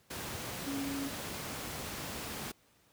sine tone in noise, 276.8 Hz, C#4, 2 cents flat, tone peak -35 dBFS, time 0.66-1.09 s, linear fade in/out 10 ms, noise pink, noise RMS -40 dBFS, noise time 0.1-2.52 s, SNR +2 dB, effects pink hiss -67 dBFS RMS until 2.92 s + high-pass 80 Hz 12 dB/octave

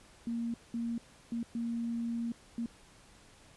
sine tone bursts at uneven times, 233.1 Hz, A#3, in tune, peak -32 dBFS, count 5, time 0.27-0.54 / 0.74-0.98 / 1.32-1.43 / 1.55-2.32 / 2.58-2.66 s, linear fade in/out 2 ms, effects pink hiss -59 dBFS RMS until 3.56 s + resampled to 24000 Hz

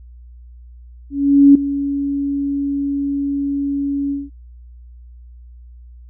sine tone with ADSR envelope, 281 Hz, C#4, 24 cents sharp, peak -3 dBFS, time 1.1-4.3 s, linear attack 450 ms, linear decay 5 ms, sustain -14 dB, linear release 190 ms, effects added 60 Hz sine -37 dBFS peak until 6.09 s

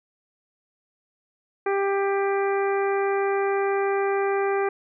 harmonic tone, 395.4 Hz, G4, 15 cents sharp, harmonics 1 / 2 / 3 / 4 / 5 / 6, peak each -22 / -28 / -32 / -34 / -36 / -38 dBFS, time 1.66-4.69 s, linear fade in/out 5 ms, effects none

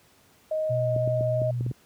sine tone, 625 Hz, D#5, 8 cents sharp, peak -24 dBFS, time 0.51-1.51 s, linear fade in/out 5 ms
sine tone with vibrato, 122.2 Hz, B2, 18 cents flat, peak -25 dBFS, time 0.69-1.72 s, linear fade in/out 20 ms, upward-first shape square, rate 3 Hz, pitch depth 10 cents each way
clicks, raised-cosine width 3 ms, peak -21 dBFS, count 7, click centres 0.963 / 1.076 / 1.209 / 1.418 / 1.609 / 1.664 / 1.713 s
effects pink hiss -59 dBFS RMS until 1.85 s + high-pass 80 Hz 12 dB/octave

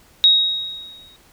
sine tone with exponential decay, 3781 Hz, A#7, 24 cents sharp, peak -7 dBFS, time 0.24-1.16 s, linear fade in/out 0 ms, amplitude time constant 200 ms, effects pink hiss -52 dBFS RMS until 1.32 s

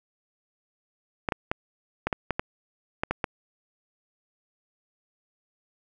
clicks, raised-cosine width 0.5 ms, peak -10 dBFS, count 10, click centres 1.288 / 1.322 / 1.515 / 2.07 / 2.128 / 2.307 / 2.395 / 3.035 / 3.11 / 3.242 s, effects none

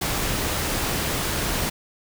pink noise, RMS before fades -25 dBFS, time 0.01-1.7 s, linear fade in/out 10 ms, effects none

